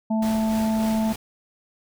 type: harmonic tone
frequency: 220 Hz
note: A3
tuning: in tune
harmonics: 1 / 3 / 4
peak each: -20 / -30 / -32 dBFS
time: 0.1-1.13 s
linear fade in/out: 10 ms
type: noise with tremolo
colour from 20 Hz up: pink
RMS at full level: -34 dBFS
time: 0.22-1.16 s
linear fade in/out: 5 ms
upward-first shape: sine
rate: 3.4 Hz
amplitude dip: 35%
effects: none